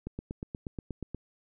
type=click train; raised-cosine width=3 ms; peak=-23 dBFS; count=10; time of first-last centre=0.07-1.147 s; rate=8.36 Hz; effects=none